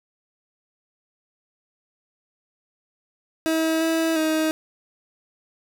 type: tone with pitch steps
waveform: 30% pulse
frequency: 321.5 / 325.3 / 314.7 Hz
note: E4 / E4 / D#4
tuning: -43 / -23 / +20 cents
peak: -17 dBFS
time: 3.46-4.51 s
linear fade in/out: 0 ms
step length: 350 ms
effects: none